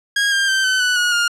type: tone with pitch steps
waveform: sawtooth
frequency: 1637 / 1597.8 / 1559.5 / 1522.1 / 1485.6 / 1450 / 1415.2 Hz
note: G#6 / G6 / G6 / F#6 / F#6 / F#6 / F6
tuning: -25 / +33 / -9 / +49 / +7 / -35 / +23 cents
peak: -11 dBFS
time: 0.16-1.28 s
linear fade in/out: 5 ms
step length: 160 ms
effects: low-pass 8000 Hz 12 dB/octave